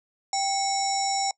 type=harmonic tone with a mistuned harmonic; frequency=784 Hz; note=G5; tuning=in tune; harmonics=1 / 3 / 5 / 7 / 9 / 10; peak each=-25 / -37 / -39 / -31 / -32 / -38 dBFS; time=0.33-1.31 s; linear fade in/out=2 ms; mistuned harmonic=3; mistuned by=-120 cents; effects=noise-tail reverb RT60 0.1 s tail -23 dB re dry